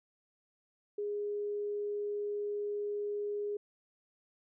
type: tone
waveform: sine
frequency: 412.5 Hz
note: G#4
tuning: 12 cents flat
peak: -33 dBFS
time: 0.98-3.57 s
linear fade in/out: 5 ms
effects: none